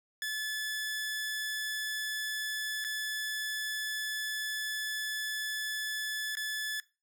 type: tone with dropouts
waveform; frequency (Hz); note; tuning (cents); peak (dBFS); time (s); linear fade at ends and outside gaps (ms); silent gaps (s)
sawtooth; 1727; A6; -33; -29; 0.22-6.8; 1; 2.842-2.847 / 6.353-6.37
effects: noise-tail reverb RT60 0.3 s tail -20 dB re dry